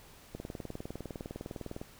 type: click train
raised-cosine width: 2 ms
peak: -26 dBFS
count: 30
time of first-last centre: 0.35-1.815 s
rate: 19.8 Hz
effects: pink hiss -56 dBFS RMS until 1.99 s